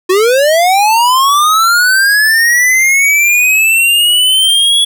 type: linear sweep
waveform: square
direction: up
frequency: 356.4 to 3388 Hz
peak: -7 dBFS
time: 0.09-4.85 s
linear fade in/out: 10 ms
effects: none